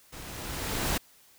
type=noise with level ramp; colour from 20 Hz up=pink; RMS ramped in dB=-44 to -27 dBFS; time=0.12-0.98 s; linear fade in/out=10 ms; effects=white hiss -59 dBFS RMS until 1.38 s